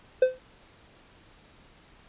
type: tone with exponential decay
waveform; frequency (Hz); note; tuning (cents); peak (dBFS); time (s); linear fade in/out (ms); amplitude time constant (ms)
triangle; 513; C5; -34; -11; 0.22-0.39; 5; 35
effects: pink hiss -56 dBFS RMS until 2.08 s + resampled to 8000 Hz